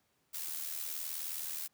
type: noise with amplitude modulation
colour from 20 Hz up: blue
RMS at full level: -37 dBFS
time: 0.33-1.68 s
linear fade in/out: 20 ms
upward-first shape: sine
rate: 79.1 Hz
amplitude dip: 60%
effects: pink hiss -75 dBFS RMS until 1.73 s + high-pass 100 Hz 12 dB/octave